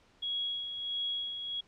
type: tone with tremolo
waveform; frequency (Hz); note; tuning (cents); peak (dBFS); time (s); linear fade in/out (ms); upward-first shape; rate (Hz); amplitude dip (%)
sine; 3322; G#7; 0; -30; 0.22-1.61; 10; sine; 1.5; 50
effects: pink hiss -64 dBFS RMS until 1.67 s + low-pass 5000 Hz 12 dB/octave